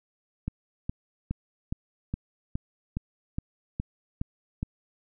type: click train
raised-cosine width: 5 ms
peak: -17 dBFS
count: 11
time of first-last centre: 0.48-4.629 s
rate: 2.41 Hz
effects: none